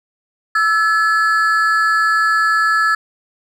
triangle ring-modulated tone, 1516 Hz, F#6, 42 cents sharp, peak -7 dBFS, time 0.55-2.95 s, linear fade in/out 5 ms, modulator 195 Hz, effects none

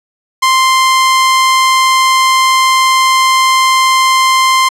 sawtooth tone, 1046.5 Hz, C6, in tune, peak -3 dBFS, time 0.42-4.69 s, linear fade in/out 10 ms, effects low-pass 10000 Hz 12 dB/octave

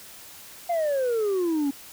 sine exponential sweep, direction down, 707 to 272 Hz, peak -19 dBFS, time 0.69-1.71 s, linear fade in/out 10 ms, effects tanh soft clip ceiling -21 dBFS + white hiss -45 dBFS RMS until 1.92 s

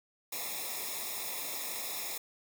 white noise with comb filter, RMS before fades -38 dBFS, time 0.32-2.18 s, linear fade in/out 5 ms, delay 0.66 ms, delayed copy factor -1, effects none

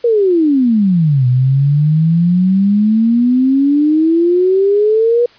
sine exponential two-way sweep, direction down then up, 486.4 to 123.47 to 486.4 Hz, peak -8 dBFS, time 0.04-5.26 s, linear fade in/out 5 ms, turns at 1.27 s, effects white hiss -45 dBFS RMS until 5.38 s + resampled to 11025 Hz

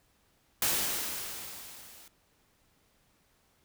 white noise with level ramp, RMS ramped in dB -27 to -54 dBFS, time 0.62-2.08 s, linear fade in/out 2 ms, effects pink hiss -69 dBFS RMS until 3.64 s

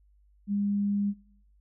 sine tone, 202.6 Hz, G#3, 43 cents flat, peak -25 dBFS, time 0.47-1.14 s, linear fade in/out 50 ms, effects noise-tail reverb RT60 0.7 s tail -21 dB re dry + added 50 Hz sine -59 dBFS peak until 1.6 s

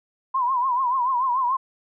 sine tone with vibrato, 1015 Hz, B5, 47 cents sharp, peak -19 dBFS, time 0.34-1.57 s, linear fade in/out 10 ms, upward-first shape triangle, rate 6.9 Hz, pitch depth 130 cents each way, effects none

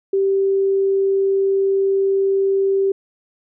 sine tone, 390.1 Hz, G4, 8 cents flat, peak -14 dBFS, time 0.13-2.92 s, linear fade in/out 5 ms, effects none

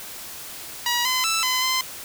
10% pulse tone with pitch steps, 961 / 1022 / 1323 / 1019 / 1033 Hz, B5 / C6 / E6 / C6 / C6, -48 / -41 / +6 / -46 / -22 cents, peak -12 dBFS, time 0.86-1.81 s, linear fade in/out 2 ms, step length 190 ms, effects white hiss -37 dBFS RMS until 2.04 s

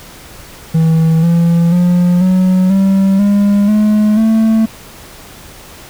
triangle tone with pitch steps, 161.8 / 169.26 / 177.06 / 185.22 / 193.75 / 202.7 / 212 / 221.8 Hz, E3 / E3 / F3 / F#3 / G3 / G#3 / G#3 / A3, -32 / +46 / +24 / +2 / -20 / -42 / +36 / +14 cents, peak -5 dBFS, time 0.74-4.66 s, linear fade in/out 10 ms, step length 490 ms, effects pink hiss -35 dBFS RMS until 5.89 s

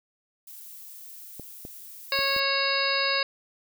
violet noise, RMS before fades -44 dBFS, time 0.47-2.4 s, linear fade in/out 5 ms
clicks, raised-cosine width 2 ms, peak -26 dBFS, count 4, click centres 1.397 / 1.651 / 2.19 / 2.364 s
harmonic tone, 550 Hz, C#5, 14 cents flat, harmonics 1 / 2 / 3 / 4 / 5 / 7 / 8 / 9, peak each -31 / -31 / -31 / -31 / -31 / -31 / -31 / -31 dBFS, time 2.12-3.23 s, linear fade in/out 2 ms
effects none

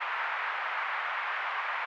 pink band-pass noise, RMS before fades -33 dBFS, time 0-1.86 s, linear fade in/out 20 ms, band 910 to 2200 Hz, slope 24 dB/octave, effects none

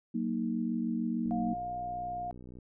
sine chord, D# minor, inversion first, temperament just, 186.68 / 233.3 / 311.1 Hz, F#3 / A#3 / D#4, +16 / +2 / 0 cents, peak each -36 / -31 / -37 dBFS, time 0.14-1.54 s, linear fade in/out 10 ms
click train, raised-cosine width 3 ms, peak -36 dBFS, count 83, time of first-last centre 1.26-2.587 s, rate 61.8 Hz
sine tone, 709 Hz, F5, 26 cents sharp, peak -34 dBFS, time 1.31-2.31 s, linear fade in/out 0 ms
effects none

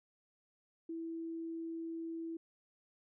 sine tone, 329.2 Hz, E4, 2 cents flat, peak -39 dBFS, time 0.89-2.37 s, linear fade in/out 5 ms, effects none

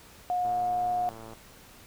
sine tone, 720 Hz, F#5, 47 cents flat, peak -25 dBFS, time 0.3-1.09 s, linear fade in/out 0 ms
click train, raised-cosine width 1 ms, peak -31 dBFS, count 100, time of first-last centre 0.45-1.334 s, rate 112 Hz
effects pink hiss -52 dBFS RMS until 1.86 s

